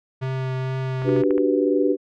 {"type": "tone with vibrato", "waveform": "square", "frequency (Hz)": 130.81, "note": "C3", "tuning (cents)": 0, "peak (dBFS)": -24, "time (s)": [0.21, 1.23], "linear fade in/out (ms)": 20, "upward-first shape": "triangle", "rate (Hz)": 2.2, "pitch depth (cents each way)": 12}
{"type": "click train", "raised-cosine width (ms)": 0.5, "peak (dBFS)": -19, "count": 6, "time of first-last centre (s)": [1.02, 1.38], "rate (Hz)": 13.9}
{"type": "noise with exponential decay", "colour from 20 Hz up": "brown", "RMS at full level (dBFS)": -35, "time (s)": [1.03, 1.15], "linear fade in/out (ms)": 0, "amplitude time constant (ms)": 24}
{"type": "chord", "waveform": "sine", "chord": "G major seventh", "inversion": "second", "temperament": "equal", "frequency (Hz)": [293.7, 370, 392, 493.9], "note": ["D4", "F#4", "G4", "B4"], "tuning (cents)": [0, 0, 0, 0], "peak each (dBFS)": [-21, -23, -22, -23], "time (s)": [1.04, 1.97], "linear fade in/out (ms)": 50}
{"effects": ["low-pass 3000 Hz 12 dB/octave"]}